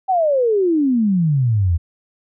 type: exponential sweep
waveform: sine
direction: down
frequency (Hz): 784 to 79.5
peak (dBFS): -13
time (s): 0.08-1.78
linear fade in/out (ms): 20
effects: none